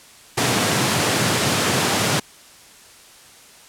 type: high-pass noise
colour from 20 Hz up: pink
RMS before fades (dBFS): -19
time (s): 0.37-2.2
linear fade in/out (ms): 10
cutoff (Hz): 100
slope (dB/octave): 48
effects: white hiss -46 dBFS RMS until 3.68 s + low-pass 10000 Hz 12 dB/octave